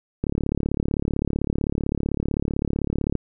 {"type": "click train", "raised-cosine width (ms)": 3, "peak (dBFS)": -10, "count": 105, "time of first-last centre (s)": [0.24, 3.153], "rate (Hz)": 35.7, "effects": []}